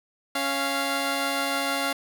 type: tone pair together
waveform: 10% pulse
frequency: 276.5 / 694.5 Hz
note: C#4 / F5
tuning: -4 / -10 cents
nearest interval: octave + major third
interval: 1594 cents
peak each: -19 dBFS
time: 0.35-1.93 s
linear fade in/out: 5 ms
effects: none